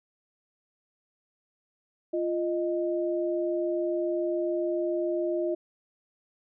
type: tone pair together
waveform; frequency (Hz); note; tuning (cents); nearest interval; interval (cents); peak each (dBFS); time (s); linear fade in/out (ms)
sine; 347.1 / 620; F4 / D#5; -11 / -6; minor seventh; 1005; -27 / -30; 2.13-5.55; 10
effects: none